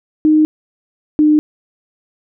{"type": "tone pair in turn", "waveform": "sine", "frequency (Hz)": [308.5, 303], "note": ["D#4", "D#4"], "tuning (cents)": [-15, -46], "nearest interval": "unison", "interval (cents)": 31, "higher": "first", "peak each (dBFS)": -7, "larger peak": "neither", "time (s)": [[0.25, 0.45], [1.19, 1.39]], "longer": "neither", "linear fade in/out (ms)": 0, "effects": []}